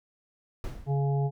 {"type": "noise with exponential decay", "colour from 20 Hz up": "brown", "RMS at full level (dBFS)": -31, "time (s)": [0.64, 1.1], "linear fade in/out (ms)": 1, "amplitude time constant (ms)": 99}
{"type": "harmonic tone", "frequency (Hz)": 139.7, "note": "C#3", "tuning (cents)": 14, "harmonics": [1, 3, 5, 6], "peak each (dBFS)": [-24, -34, -38, -40], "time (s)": [0.86, 1.31], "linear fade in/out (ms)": 50}
{"effects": []}